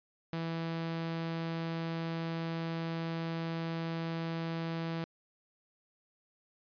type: tone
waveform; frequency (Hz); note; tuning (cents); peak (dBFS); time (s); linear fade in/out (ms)
sawtooth; 164.9; E3; +1; -30; 0.33-5.04; 0
effects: resampled to 11025 Hz